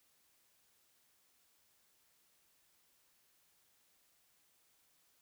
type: silence
effects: white hiss -73 dBFS RMS until 5.21 s